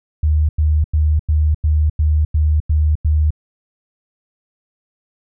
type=tone bursts; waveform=sine; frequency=76.4 Hz; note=D#2; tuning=31 cents flat; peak=-11 dBFS; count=9; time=0.23-3.306 s; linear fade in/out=5 ms; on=260 ms; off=92 ms; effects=none